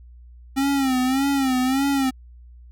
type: tone with vibrato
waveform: square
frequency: 266.3 Hz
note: C4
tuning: 31 cents sharp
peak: -19 dBFS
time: 0.56-2.11 s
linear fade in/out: 20 ms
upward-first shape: sine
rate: 1.7 Hz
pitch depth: 88 cents each way
effects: added 60 Hz sine -42 dBFS peak until 2.71 s